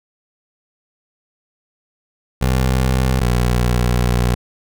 20% pulse tone pair in turn, 64.3 / 60.69 Hz, C2 / B1, -30 / -30 cents, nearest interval minor second, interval 100 cents, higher first, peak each -9 dBFS, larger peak neither, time 2.41-3.2 / 3.2-4.35 s, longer second, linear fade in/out 10 ms, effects none

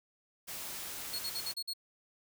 white noise, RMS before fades -42 dBFS, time 0.47-1.54 s, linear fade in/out 20 ms
40% pulse tone bursts, 4325 Hz, C#8, 43 cents flat, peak -34 dBFS, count 6, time 1.13-1.736 s, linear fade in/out 10 ms, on 61 ms, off 48 ms
effects none

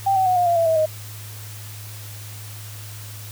sine tone with pitch steps, 784 / 759 / 734.9 / 711.5 / 688.8 / 666.9 / 645.7 / 625.1 Hz, G5 / F#5 / F#5 / F5 / F5 / E5 / E5 / D#5, 0 / +44 / -12 / +32 / -24 / +20 / -36 / +8 cents, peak -15 dBFS, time 0.06-0.86 s, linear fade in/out 10 ms, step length 100 ms, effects added 105 Hz sine -35 dBFS peak until 3.31 s + white hiss -40 dBFS RMS until 3.31 s

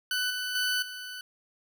20% pulse tone with level steps, 1496 Hz, F#6, 19 cents sharp, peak -22 / -26 / -21 / -33 dBFS, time 0.11-1.21 s, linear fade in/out 2 ms, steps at 0.3 / 0.55 / 0.82 s, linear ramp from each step 5 ms, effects none

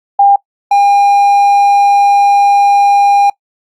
sine / triangle tone pair in turn, 801 / 806.1 Hz, G5 / G5, +37 / +48 cents, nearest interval unison, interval 11 cents, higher second, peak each -3 dBFS, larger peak neither, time 0.19-0.36 / 0.71-3.3 s, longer second, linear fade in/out 5 ms, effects noise-tail reverb RT60 0.1 s tail -22 dB re dry + Opus 48 kbps

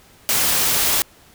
white noise, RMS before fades -18 dBFS, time 0.29-1.02 s, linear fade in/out 0 ms, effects pink hiss -50 dBFS RMS until 1.34 s

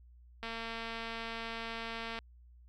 click train, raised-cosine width 0.3 ms, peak -25 dBFS, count 402, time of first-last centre 0.43-2.189 s, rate 228 Hz, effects added 60 Hz sine -55 dBFS peak until 2.68 s

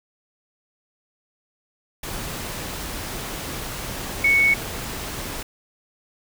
sine tone in noise, 2217 Hz, C#7, in tune, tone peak -14 dBFS, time 4.24-4.54 s, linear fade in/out 5 ms, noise pink, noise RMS -31 dBFS, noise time 2.03-5.43 s, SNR +14 dB, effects none

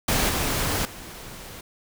pink noise with level steps, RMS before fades -22 / -25 / -40 dBFS, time 0.08-1.61 s, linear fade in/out 5 ms, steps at 0.29 / 0.85 s, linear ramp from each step 2 ms, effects none

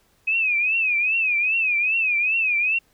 sine tone with vibrato, 2527 Hz, D#7, 26 cents sharp, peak -18 dBFS, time 0.27-2.79 s, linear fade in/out 10 ms, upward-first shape triangle, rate 2.5 Hz, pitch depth 150 cents each way, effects pink hiss -62 dBFS RMS until 2.93 s

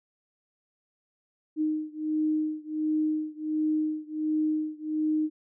sine beating tone pair, 308.4 / 309.8 Hz, D#4 / D#4, -15 / -7 cents, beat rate 1.4 Hz, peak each -28 / -29 dBFS, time 1.56-5.3 s, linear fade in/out 50 ms, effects none

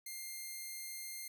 5% pulse tone, 2109 Hz, C7, 13 cents sharp, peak -33 dBFS, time 0.06-1.28 s, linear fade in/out 5 ms, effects none

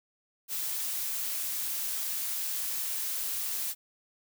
blue noise, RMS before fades -33 dBFS, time 0.48-3.75 s, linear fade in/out 50 ms, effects none

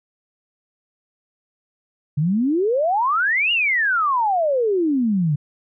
sine exponential two-way sweep, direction up then down, 139.6 to 2902 to 139.6 Hz, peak -16 dBFS, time 2.17-5.36 s, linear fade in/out 10 ms, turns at 3.52 s, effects none

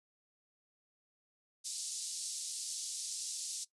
white band-pass noise, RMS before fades -41 dBFS, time 1.64-3.65 s, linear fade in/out 20 ms, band 4400 to 9400 Hz, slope 24 dB/octave, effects noise-tail reverb RT60 0.1 s tail -17 dB re dry + resampled to 24000 Hz

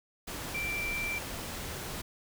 sine tone in noise, 2349 Hz, D7, in tune, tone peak -32 dBFS, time 0.54-1.19 s, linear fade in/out 10 ms, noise pink, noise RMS -39 dBFS, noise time 0.27-2.02 s, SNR +4 dB, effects none

